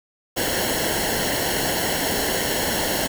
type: noise with comb filter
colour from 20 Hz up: pink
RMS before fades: -23 dBFS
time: 0.36-3.08 s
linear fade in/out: 20 ms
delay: 0.82 ms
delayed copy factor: -0.75
effects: none